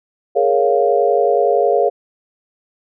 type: chord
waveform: sine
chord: Bb minor seventh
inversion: third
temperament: equal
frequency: 415.3 / 466.2 / 554.4 / 698.5 Hz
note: Ab4 / Bb4 / Db5 / F5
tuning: 0 / 0 / 0 / 0 cents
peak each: -17 dBFS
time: 0.35-1.9 s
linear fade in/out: 20 ms
effects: none